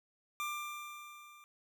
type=tone with level ramp; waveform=25% pulse; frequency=1188 Hz; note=D6; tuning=20 cents sharp; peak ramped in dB=-31 to -52 dBFS; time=0.4-1.44 s; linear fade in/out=0 ms; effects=none